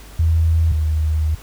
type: tone pair in turn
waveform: sine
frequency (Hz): 81.5 / 77.82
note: E2 / D#2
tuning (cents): -19 / +1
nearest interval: minor second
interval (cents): 80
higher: first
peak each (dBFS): -12 / -15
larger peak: first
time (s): 0.19-0.72 / 0.72-1.35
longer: second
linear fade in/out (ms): 5
effects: added 50 Hz sine -38 dBFS peak until 1.42 s + pink hiss -43 dBFS RMS until 1.42 s